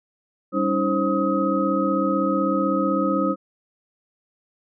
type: tone cluster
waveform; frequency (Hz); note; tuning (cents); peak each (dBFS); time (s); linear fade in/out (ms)
sine; 196.4 / 282.5 / 318.4 / 530 / 1264; G3 / C#4 / D#4 / C5 / D#6; +4 / +33 / +40 / +22 / +27; -25; 0.52-3.36; 50
effects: none